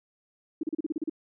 sine tone bursts, 314.2 Hz, D#4, 17 cents sharp, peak -26 dBFS, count 9, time 0.61-1.097 s, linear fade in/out 5 ms, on 23 ms, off 35 ms, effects none

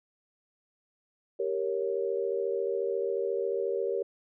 sine chord, G diminished, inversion none, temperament equal, 392 / 466.2 / 554.4 Hz, G4 / Bb4 / Db5, 0 / 0 / 0 cents, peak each -31 / -31 / -34 dBFS, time 1.39-4.03 s, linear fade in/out 10 ms, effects none

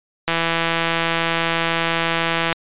click train, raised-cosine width 0.3 ms, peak -3 dBFS, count 374, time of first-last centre 0.28-2.527 s, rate 166 Hz, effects resampled to 8000 Hz

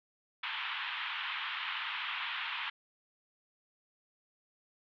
white band-pass noise, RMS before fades -38 dBFS, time 0.43-2.7 s, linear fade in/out 5 ms, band 900 to 3400 Hz, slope 48 dB/octave, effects none

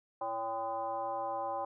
sine tone with frequency modulation, 791 Hz, G5, 15 cents sharp, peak -33 dBFS, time 0.21-1.65 s, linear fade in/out 5 ms, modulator 227 Hz, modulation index 1.2, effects none

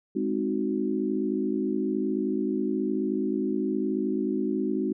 sine chord, Ab dominant seventh, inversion none, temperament equal, 207.7 / 261.6 / 311.1 / 370 Hz, Ab3 / C4 / Eb4 / Gb4, 0 / 0 / 0 / 0 cents, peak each -30 dBFS, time 0.15-4.93 s, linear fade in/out 10 ms, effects none

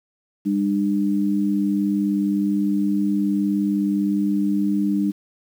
sine tone pair together, 200.6 / 300 Hz, G3 / D4, +40 / +37 cents, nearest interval perfect fifth, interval 697 cents, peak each -20 / -21 dBFS, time 0.45-5.12 s, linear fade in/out 20 ms, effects 8-bit

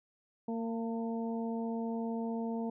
harmonic tone with a mistuned harmonic, 228.8 Hz, A#3, 32 cents flat, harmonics 1 / 2 / 3 / 4, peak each -34 / -40 / -44 / -46 dBFS, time 0.48-2.7 s, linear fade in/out 5 ms, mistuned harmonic 4, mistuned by -26 cents, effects none

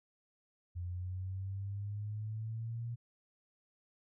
sine exponential sweep, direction up, 87.31 to 118.9 Hz, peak -37 dBFS, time 0.75-2.96 s, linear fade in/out 20 ms, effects none

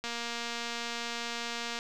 click train, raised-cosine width 0.2 ms, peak -19 dBFS, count 412, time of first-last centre 0.04-1.789 s, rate 235 Hz, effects none

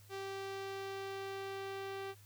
sawtooth tone with low-pass filter sweep, 390 Hz, G4, 9 cents flat, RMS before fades -43 dBFS, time 0.09-2.15 s, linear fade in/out 50 ms, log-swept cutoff 5400 to 3600 Hz, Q 0.95, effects added 102 Hz sine -58 dBFS peak until 2.25 s + white hiss -64 dBFS RMS until 2.25 s

